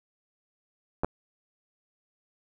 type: clicks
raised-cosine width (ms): 1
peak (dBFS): -13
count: 2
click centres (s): 1.035 / 1.046
effects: none